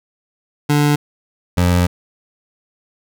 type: tone pair in turn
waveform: 25% pulse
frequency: 146.83 / 88.73 Hz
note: D3 / F2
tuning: 0 / +28 cents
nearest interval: major sixth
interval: 872 cents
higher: first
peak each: -8 dBFS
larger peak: neither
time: 0.69-0.96 / 1.57-1.87 s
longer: second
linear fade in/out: 10 ms
effects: none